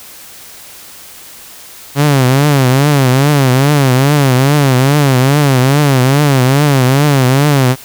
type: tone with vibrato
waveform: sawtooth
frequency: 137 Hz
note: C#3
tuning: 20 cents flat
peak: -3 dBFS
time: 1.95-7.76 s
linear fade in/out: 50 ms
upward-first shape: triangle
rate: 2.4 Hz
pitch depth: 170 cents each way
effects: white hiss -34 dBFS RMS until 7.84 s